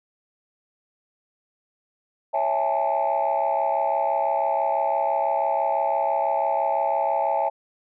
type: chord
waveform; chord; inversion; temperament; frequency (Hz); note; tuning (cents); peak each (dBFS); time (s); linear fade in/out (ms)
sine; A major seventh; first; equal with one note detuned; 554.4 / 659.3 / 814 / 880; C#5 / E5 / G#5 / A5; 0 / 0 / -35 / 0; -27 / -24 / -24 / -24; 2.33-7.5; 20
effects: tanh soft clip ceiling -14 dBFS